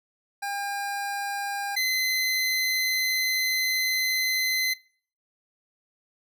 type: tone pair in turn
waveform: 25% pulse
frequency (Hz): 804 / 2047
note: G5 / C7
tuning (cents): +44 / -38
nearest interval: octave + major third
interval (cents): 1618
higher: second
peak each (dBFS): -25 / -19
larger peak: second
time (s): 0.42-1.76 / 1.76-4.74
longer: second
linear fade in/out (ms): 10
effects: noise-tail reverb RT60 0.5 s tail -23 dB re dry